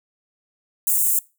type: high-pass noise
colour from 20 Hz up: white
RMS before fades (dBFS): -19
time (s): 0.87-1.19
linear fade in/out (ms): 2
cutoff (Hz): 7300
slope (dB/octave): 48
effects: noise-tail reverb RT60 0.3 s tail -23 dB re dry